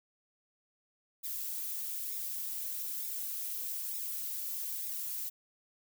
violet noise with flanger, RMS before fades -38 dBFS, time 1.23-5.3 s, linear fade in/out 20 ms, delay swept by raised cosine 0.66 to 4.96 ms, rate 1.1 Hz, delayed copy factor -0.6, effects none

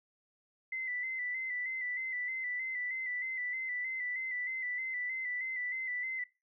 sine tone with vibrato, 2019 Hz, B6, 38 cents sharp, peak -34 dBFS, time 0.72-6.24 s, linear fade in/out 5 ms, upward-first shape square, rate 3.2 Hz, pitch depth 36 cents each way, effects noise-tail reverb RT60 0.3 s tail -22 dB re dry

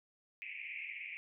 pink band-pass noise, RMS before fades -45 dBFS, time 0.42-1.17 s, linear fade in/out 0 ms, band 2100 to 2600 Hz, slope 96 dB/octave, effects none

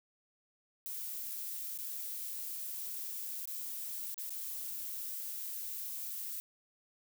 violet noise with dropouts, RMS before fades -41 dBFS, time 0.86-6.4 s, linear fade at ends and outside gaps 0 ms, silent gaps 1.776-1.787 / 3.455-3.475 / 4.143-4.179 / 4.295-4.305 s, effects none

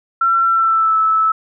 sine tone with pitch glide, 1353 to 1307.7 Hz, E6 to E6, +45 to -14 cents, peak -11 dBFS, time 0.21-1.32 s, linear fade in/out 5 ms, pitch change -59 cents, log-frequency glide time 0.48-0.97 s, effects none

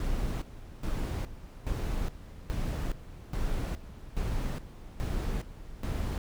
brown noise with tremolo, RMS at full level -31 dBFS, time 0-6.18 s, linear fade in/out 2 ms, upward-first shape square, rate 1.2 Hz, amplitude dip 80%, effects none

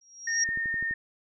sine tone with exponential growth, 5640 Hz, F8, 16 cents sharp, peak -21 dBFS, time 0.01-0.44 s, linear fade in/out 5 ms, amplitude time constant 93 ms
sine tone with vibrato, 1830 Hz, A#6, 32 cents flat, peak -27 dBFS, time 0.27-0.94 s, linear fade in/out 5 ms, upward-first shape triangle, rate 13 Hz, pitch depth 10 cents each way
click train, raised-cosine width 3 ms, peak -30 dBFS, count 6, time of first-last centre 0.49-0.91 s, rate 11.9 Hz
effects none

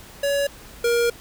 square tone pair in turn, 564 / 472.1 Hz, C#5 / A#4, +30 / +22 cents, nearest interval minor third, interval 308 cents, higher first, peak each -20 / -18 dBFS, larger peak second, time 0.23-0.47 / 0.84-1.1 s, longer second, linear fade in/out 5 ms, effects added 50 Hz sine -50 dBFS peak until 1.2 s + pink hiss -44 dBFS RMS until 1.2 s

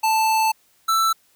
square tone pair in turn, 881 / 1326.5 Hz, A5 / E6, +2 / +10 cents, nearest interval perfect fifth, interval 708 cents, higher second, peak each -17 dBFS, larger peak neither, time 0.03-0.52 / 0.88-1.13 s, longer first, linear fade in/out 10 ms, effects white hiss -60 dBFS RMS until 1.35 s

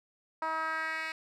10% pulse tone with band-pass filter sweep, 319.2 Hz, D#4, 44 cents sharp, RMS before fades -34 dBFS, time 0.42-1.12 s, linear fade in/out 2 ms, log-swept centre 1000 to 2600 Hz, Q 2.2, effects none

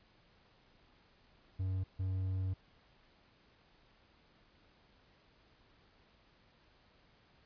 triangle tone bursts at uneven times, 94.1 Hz, F#2, 30 cents sharp, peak -31 dBFS, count 2, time 1.59-1.84 / 1.99-2.54 s, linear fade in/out 10 ms, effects pink hiss -67 dBFS RMS until 7.45 s + resampled to 11025 Hz

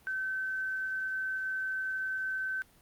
sine tone, 1535 Hz, G6, 37 cents flat, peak -31 dBFS, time 0.07-2.62 s, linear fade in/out 0 ms, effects pink hiss -62 dBFS RMS until 2.81 s + Opus 32 kbps

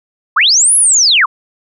sine linear two-way sweep, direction up then down, 932.3 to 10860 to 932.3 Hz, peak -6 dBFS, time 0.36-1.26 s, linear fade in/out 10 ms, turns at 0.76 s, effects none

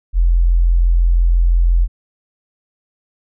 sine tone, 42.94 Hz, F1, 29 cents flat, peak -9 dBFS, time 0.13-1.88 s, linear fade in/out 50 ms, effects none

